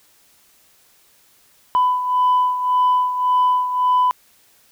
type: beating tone pair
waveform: sine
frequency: 999 / 1000.8 Hz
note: B5 / B5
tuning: +20 / +23 cents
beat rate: 1.8 Hz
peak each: -14 / -20 dBFS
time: 1.75-4.11 s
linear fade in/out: 0 ms
effects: tanh soft clip ceiling -10 dBFS + white hiss -55 dBFS RMS until 4.71 s